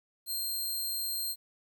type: tone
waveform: 10% pulse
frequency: 4186 Hz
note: C8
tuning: in tune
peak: -25 dBFS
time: 0.26-1.36 s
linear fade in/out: 50 ms
effects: 11-bit

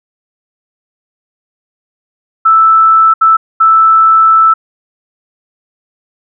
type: tone bursts at uneven times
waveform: sine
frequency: 1318.5 Hz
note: E6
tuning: in tune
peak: -3 dBFS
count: 3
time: 2.45-3.14 / 3.21-3.37 / 3.6-4.54 s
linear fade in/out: 10 ms
effects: none

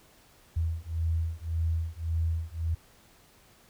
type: beating tone pair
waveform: sine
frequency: 81.1 / 82.9 Hz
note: E2 / E2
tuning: -28 / +10 cents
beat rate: 1.8 Hz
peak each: -30 dBFS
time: 0.56-2.75 s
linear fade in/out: 10 ms
effects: pink hiss -59 dBFS RMS until 3.69 s

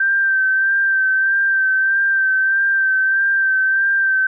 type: tone with vibrato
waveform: sine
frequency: 1564 Hz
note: G6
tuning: 4 cents flat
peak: -13 dBFS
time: 0-4.27 s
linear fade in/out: 5 ms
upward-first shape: sine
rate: 1.6 Hz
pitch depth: 26 cents each way
effects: none

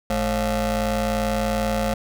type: ring-modulated tone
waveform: 25% pulse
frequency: 162.9 Hz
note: E3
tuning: 20 cents flat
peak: -14 dBFS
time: 0.1-1.94 s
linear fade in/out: 2 ms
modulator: 377 Hz
effects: none

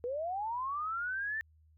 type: linear sweep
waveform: sine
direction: up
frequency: 466.2 to 1800 Hz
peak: -33 dBFS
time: 0.04-1.41 s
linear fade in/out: 0 ms
effects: added 78 Hz sine -61 dBFS peak until 1.77 s

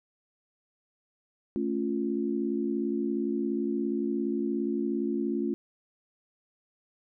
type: chord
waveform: sine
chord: A augmented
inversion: none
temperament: equal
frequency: 220 / 277.2 / 349.2 Hz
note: A3 / C#4 / E#4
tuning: 0 / 0 / 0 cents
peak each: -31 dBFS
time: 1.56-5.54 s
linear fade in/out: 0 ms
effects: none

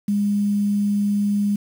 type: tone with quantisation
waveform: sine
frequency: 204.1 Hz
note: G#3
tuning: 30 cents flat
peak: -17 dBFS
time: 0.08-1.56 s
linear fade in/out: 5 ms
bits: 7
effects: none

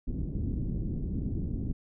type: low-pass noise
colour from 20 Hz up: pink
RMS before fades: -32 dBFS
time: 0.07-1.73 s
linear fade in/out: 10 ms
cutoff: 290 Hz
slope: 24 dB/octave
effects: none

